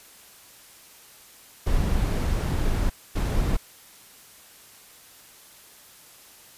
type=noise bursts at uneven times; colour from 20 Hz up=brown; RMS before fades=-23 dBFS; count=2; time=1.66-2.9 / 3.15-3.57 s; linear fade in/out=10 ms; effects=white hiss -50 dBFS RMS until 6.57 s + resampled to 32000 Hz